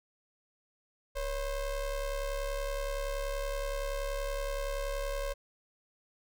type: ring-modulated tone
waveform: square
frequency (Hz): 260.7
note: C4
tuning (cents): -6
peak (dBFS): -30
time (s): 1.15-5.34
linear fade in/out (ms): 20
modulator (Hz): 296
effects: none